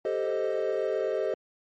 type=chord; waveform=triangle; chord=A half-diminished seventh; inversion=third; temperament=equal; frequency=392 / 440 / 523.3 / 622.3 Hz; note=G4 / A4 / C5 / Eb5; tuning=0 / 0 / 0 / 0 cents; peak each=-29 dBFS; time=0.05-1.34 s; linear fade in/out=2 ms; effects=tanh soft clip ceiling -15 dBFS + MP3 32 kbps